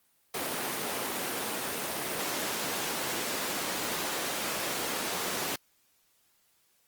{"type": "high-pass noise", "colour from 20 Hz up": "pink", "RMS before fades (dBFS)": -33, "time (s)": [0.34, 5.56], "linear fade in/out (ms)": 5, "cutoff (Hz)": 280, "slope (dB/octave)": 12, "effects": ["white hiss -69 dBFS RMS until 6.87 s", "Opus 32 kbps"]}